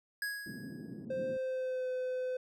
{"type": "tone with exponential decay", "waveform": "square", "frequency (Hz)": 1661.2, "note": "G#6", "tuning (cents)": 0, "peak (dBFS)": -33, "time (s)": [0.22, 1.05], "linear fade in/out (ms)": 2, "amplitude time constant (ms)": 180}
{"type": "band-pass noise", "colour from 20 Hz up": "white", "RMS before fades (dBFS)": -45, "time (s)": [0.46, 1.37], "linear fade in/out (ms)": 2, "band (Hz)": [150, 280], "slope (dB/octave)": 24}
{"type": "tone with pitch glide", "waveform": "triangle", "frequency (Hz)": [523.3, 509], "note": ["C5", "C5"], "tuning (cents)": [0, -48], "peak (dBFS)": -31, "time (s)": [1.1, 2.37], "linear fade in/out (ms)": 5, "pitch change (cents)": -48, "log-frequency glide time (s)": [1.3, 1.89]}
{"effects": []}